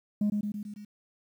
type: tone with echo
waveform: sine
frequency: 207.7 Hz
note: G#3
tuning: in tune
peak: -21 dBFS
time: 0.21-0.3 s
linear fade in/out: 5 ms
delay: 110 ms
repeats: 5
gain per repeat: -4 dB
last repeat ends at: 0.85 s
effects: tanh soft clip ceiling -22 dBFS + 10-bit